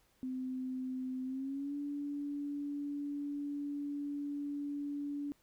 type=tone with pitch glide; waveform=sine; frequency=257.6 to 287.5 Hz; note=C4 to D4; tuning=-27 to -37 cents; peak=-36 dBFS; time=0.23-5.32 s; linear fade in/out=0 ms; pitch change=+190 cents; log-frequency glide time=1.24-1.75 s; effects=pink hiss -71 dBFS RMS until 5.42 s